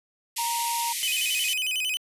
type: band-pass noise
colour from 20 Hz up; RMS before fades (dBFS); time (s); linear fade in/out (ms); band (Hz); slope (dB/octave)
white; -31; 0.36-1.54; 10; 1900 to 13000; 96
type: tone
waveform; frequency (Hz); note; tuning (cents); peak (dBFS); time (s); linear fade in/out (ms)
triangle; 935; A#5; +5; -25; 0.38-0.93; 10
type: tone with vibrato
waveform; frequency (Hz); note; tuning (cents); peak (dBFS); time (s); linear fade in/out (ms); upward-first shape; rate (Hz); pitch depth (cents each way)
45% pulse; 2756; F7; -24; -25; 1.03-1.97; 0; square; 11; 160
effects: resampled to 32000 Hz